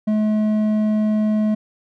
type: tone with hard clipping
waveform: sine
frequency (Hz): 214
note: A3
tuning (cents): -48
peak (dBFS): -17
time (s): 0.07-1.55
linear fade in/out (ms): 10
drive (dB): 6
effects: none